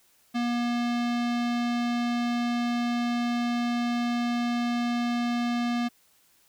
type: tone with low-pass filter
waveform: square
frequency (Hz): 239.4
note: A#3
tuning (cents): +46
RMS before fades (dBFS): -27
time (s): 0.34-5.89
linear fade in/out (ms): 20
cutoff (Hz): 4300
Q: 1.1
effects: white hiss -63 dBFS RMS until 6.48 s